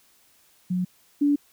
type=tone pair in turn; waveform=sine; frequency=181.6 / 288.3 Hz; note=F#3 / D4; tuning=-32 / -32 cents; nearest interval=minor sixth; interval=800 cents; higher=second; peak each=-22 / -17 dBFS; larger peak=second; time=0.7-0.85 / 1.21-1.36 s; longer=neither; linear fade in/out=10 ms; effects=white hiss -60 dBFS RMS until 1.52 s